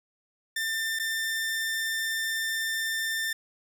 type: tone with dropouts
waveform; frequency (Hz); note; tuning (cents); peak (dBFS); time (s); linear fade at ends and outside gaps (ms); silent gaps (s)
sawtooth; 1792; A6; +31; -24; 0.56-3.33; 5; 0.99-0.996
effects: none